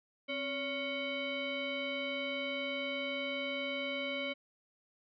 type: tone with frequency modulation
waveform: sine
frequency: 1397 Hz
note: F6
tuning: in tune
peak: -34 dBFS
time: 0.28-4.34 s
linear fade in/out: 20 ms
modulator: 831 Hz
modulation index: 2.1
effects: none